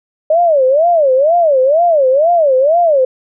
sine tone with vibrato, 600 Hz, D5, 37 cents sharp, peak -7 dBFS, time 0.3-3.05 s, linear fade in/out 5 ms, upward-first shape sine, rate 2.1 Hz, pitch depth 270 cents each way, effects none

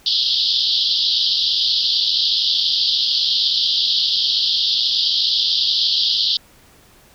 white band-pass noise, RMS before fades -18 dBFS, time 0.06-6.37 s, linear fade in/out 2 ms, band 3100 to 5000 Hz, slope 96 dB/octave, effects pink hiss -50 dBFS RMS until 7.14 s

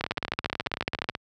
two click trains, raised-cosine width 0.3 ms, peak -9 / -14 dBFS, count 16 / 22, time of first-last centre 0.04-1.089 / 0.01-1.151 s, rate 14.3 / 18.4 Hz, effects high-pass 60 Hz 12 dB/octave

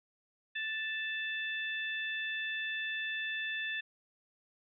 harmonic tone, 880 Hz, A5, in tune, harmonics 2 / 3 / 4, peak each -36 / -40 / -42 dBFS, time 0.55-3.81 s, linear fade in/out 10 ms, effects none

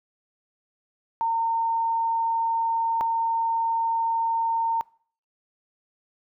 sine tone pair in turn, 913 / 913 Hz, A#5 / A#5, -36 / -36 cents, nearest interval unison, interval 0 cents, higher neither, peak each -21 dBFS, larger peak neither, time 1.21-3.01 / 3.01-4.81 s, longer neither, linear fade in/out 0 ms, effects noise-tail reverb RT60 0.5 s tail -24 dB re dry

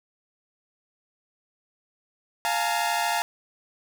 sawtooth tone cluster, 699 / 843 / 916 Hz, F5 / G#5 / A#5, +1 / +26 / -31 cents, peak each -24 dBFS, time 2.45-3.22 s, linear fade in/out 0 ms, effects none

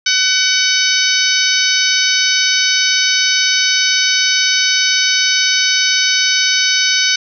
harmonic tone, 753 Hz, F#5, 30 cents sharp, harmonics 2 / 3 / 4 / 5 / 6 / 7 / 8, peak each -19 / -19 / -19 / -19 / -19 / -19 / -19 dBFS, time 0.06-7.16 s, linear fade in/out 5 ms, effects none

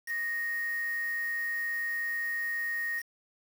sine tone with quantisation, 1864.7 Hz, A#6, in tune, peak -30 dBFS, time 0.06-3.03 s, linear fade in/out 50 ms, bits 7, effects none

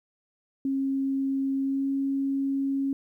sine tone with pitch glide, 270.8 to 273.6 Hz, C#4 to C#4, -40 to -23 cents, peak -24 dBFS, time 0.65-2.93 s, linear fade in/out 2 ms, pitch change +17 cents, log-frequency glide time 1.61-1.88 s, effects 11-bit

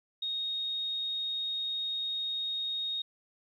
sine tone, 3729 Hz, A#7, in tune, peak -31 dBFS, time 0.22-3.02 s, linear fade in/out 5 ms, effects 11-bit

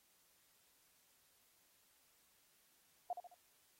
sine tone with echo, 713 Hz, F5, 36 cents sharp, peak -37 dBFS, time 3.1-3.13 s, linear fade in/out 2 ms, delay 71 ms, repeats 3, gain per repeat -7 dB, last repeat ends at 3.343 s, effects white hiss -73 dBFS RMS until 3.79 s + AAC 48 kbps

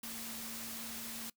sine tone in noise, 227.9 Hz, A#3, 39 cents flat, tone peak -49 dBFS, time 0.03-1.3 s, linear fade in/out 5 ms, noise white, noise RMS -44 dBFS, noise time 0.03-1.3 s, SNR -8 dB, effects noise-tail reverb RT60 0.1 s tail -22 dB re dry

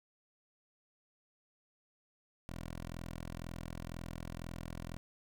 10% pulse tone, 42.02 Hz, E1, 34 cents sharp, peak -34 dBFS, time 2.49-4.97 s, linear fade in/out 0 ms, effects none

